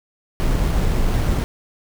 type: noise with sample-and-hold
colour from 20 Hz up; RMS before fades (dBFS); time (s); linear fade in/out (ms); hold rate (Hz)
brown; -18; 0.4-1.44; 0; 7350
effects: none